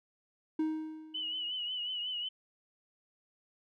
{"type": "tone with exponential decay", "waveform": "triangle", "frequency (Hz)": 313.6, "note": "D#4", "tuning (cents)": 14, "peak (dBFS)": -25, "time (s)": [0.59, 1.51], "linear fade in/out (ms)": 5, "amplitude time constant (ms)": 200}
{"type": "tone with vibrato", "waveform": "sine", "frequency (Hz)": 2957, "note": "F#7", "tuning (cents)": -2, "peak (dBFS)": -34, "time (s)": [1.14, 2.29], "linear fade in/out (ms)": 10, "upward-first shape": "triangle", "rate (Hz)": 5.5, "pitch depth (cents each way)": 66}
{"effects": []}